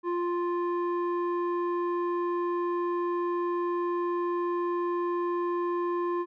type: tone with low-pass filter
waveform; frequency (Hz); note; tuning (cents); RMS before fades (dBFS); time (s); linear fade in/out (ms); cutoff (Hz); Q
square; 349.2; F4; 0; -29; 0.03-6.26; 50; 1100; 1.8
effects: none